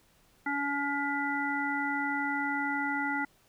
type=harmonic tone; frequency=283.6 Hz; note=C#4; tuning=40 cents sharp; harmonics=1 / 3 / 5 / 7; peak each=-34 / -34 / -34 / -34 dBFS; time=0.46-3.25 s; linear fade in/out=5 ms; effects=pink hiss -65 dBFS RMS until 3.48 s